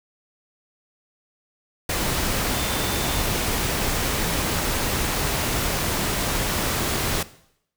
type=tone in noise; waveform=sine; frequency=3558 Hz; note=A7; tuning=19 cents sharp; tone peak=-35 dBFS; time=2.54-3.22 s; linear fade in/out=5 ms; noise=pink; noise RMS=-24 dBFS; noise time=1.89-7.23 s; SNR=-14 dB; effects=noise-tail reverb RT60 0.7 s tail -17 dB re dry